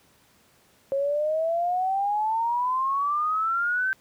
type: exponential sweep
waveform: sine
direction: up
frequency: 542 to 1559 Hz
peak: -22 dBFS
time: 0.92-3.93 s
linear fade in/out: 0 ms
effects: pink hiss -60 dBFS RMS until 4 s + high-pass 80 Hz 12 dB/octave